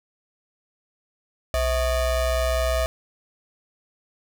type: ring-modulated tone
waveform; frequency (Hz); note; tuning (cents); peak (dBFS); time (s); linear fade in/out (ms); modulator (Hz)
square; 292.6; D4; -6; -18; 1.54-2.86; 0; 355
effects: none